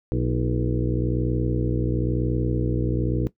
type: harmonic tone with a mistuned harmonic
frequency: 61 Hz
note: B1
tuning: 21 cents flat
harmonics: 1 / 2 / 3 / 4 / 5 / 6 / 7 / 8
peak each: -27 / -25 / -32 / -32 / -28 / -34 / -32 / -34 dBFS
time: 0.12-3.27 s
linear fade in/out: 0 ms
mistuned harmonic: 5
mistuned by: +74 cents
effects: noise-tail reverb RT60 0.1 s tail -17 dB re dry